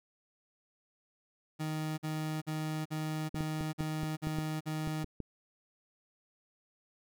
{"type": "tone bursts", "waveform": "30% pulse", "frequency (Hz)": 155.56, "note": "D#3", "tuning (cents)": 0, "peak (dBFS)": -31, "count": 8, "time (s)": [1.59, 5.046], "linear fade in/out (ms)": 20, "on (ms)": 390, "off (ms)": 48}
{"type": "clicks", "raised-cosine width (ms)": 3, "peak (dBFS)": -25, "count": 10, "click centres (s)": [3.345, 3.407, 3.609, 3.807, 4.033, 4.271, 4.386, 4.874, 5.043, 5.203]}
{"effects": []}